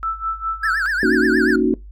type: tone with tremolo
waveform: sine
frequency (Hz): 1322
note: E6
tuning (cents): +5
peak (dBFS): -18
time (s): 0.03-0.86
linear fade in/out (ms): 0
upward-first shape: sine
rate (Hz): 4.9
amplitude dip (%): 85
type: tone with vibrato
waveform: triangle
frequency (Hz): 1600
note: G6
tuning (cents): +35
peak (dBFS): -16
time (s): 0.63-1.56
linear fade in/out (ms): 5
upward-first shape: triangle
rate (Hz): 8.4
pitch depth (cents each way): 220
type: chord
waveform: sine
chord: D# minor seventh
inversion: second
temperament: equal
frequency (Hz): 233.1 / 277.2 / 311.1 / 370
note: A#3 / C#4 / D#4 / F#4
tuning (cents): 0 / 0 / 0 / 0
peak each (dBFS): -20 / -20 / -20 / -18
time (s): 1.03-1.74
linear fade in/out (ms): 2
effects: noise-tail reverb RT60 0.2 s tail -22 dB re dry + added 50 Hz sine -35 dBFS peak until 1.91 s